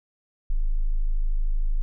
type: tone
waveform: sine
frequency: 26.49 Hz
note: G#0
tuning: 35 cents sharp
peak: -19 dBFS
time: 0.5-1.82 s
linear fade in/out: 0 ms
effects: none